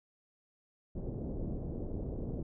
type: low-pass noise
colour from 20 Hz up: pink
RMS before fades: -38 dBFS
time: 0.95-2.43 s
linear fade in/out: 10 ms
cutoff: 490 Hz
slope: 24 dB/octave
effects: none